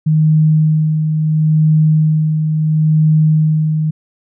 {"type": "tone with tremolo", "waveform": "sine", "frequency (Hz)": 155.56, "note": "D#3", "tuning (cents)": 0, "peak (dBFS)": -7, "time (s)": [0.06, 3.91], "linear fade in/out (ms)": 10, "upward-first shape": "sine", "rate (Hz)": 0.73, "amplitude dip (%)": 45, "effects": []}